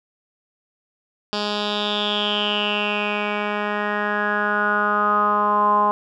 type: tone with low-pass filter sweep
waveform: 10% pulse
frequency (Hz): 207.7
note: G#3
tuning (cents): 0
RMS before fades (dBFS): -21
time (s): 1.33-5.91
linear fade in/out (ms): 0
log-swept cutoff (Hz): 4400 to 980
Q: 7.7
effects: none